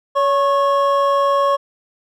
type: tone pair together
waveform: triangle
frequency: 562.6 / 1095 Hz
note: C#5 / C#6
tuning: +26 / -22 cents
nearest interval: octave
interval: 1152 cents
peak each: -14 dBFS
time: 0.15-1.57 s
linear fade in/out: 20 ms
effects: none